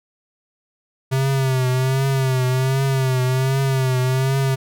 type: tone with vibrato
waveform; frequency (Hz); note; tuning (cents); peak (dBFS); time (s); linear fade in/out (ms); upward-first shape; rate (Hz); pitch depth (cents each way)
square; 131.6; C3; +10; -17; 1.11-4.56; 20; triangle; 1.3; 67
effects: none